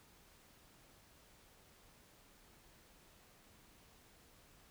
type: silence
effects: pink hiss -65 dBFS RMS until 4.7 s